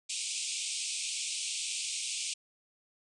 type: band-pass noise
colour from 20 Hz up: white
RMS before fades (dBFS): -36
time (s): 0.09-2.34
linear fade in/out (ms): 10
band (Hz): 2300 to 9200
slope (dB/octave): 96
effects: none